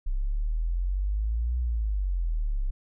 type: exponential two-way sweep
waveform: sine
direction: up then down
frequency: 32.14 to 61.74 to 32.14 Hz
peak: -24 dBFS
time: 0.06-2.71 s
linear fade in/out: 10 ms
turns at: 1.59 s
effects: none